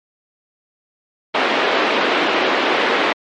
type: band-pass noise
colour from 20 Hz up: pink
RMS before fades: -17 dBFS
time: 1.34-3.13 s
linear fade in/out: 10 ms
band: 300 to 3400 Hz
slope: 24 dB/octave
effects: MP3 48 kbps